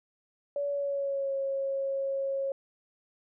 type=tone with pitch glide; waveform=sine; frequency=570 to 545.5 Hz; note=C#5 to C#5; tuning=+48 to -28 cents; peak=-28 dBFS; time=0.56-2.52 s; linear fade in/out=2 ms; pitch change=-76 cents; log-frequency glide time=0.68-1.34 s; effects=none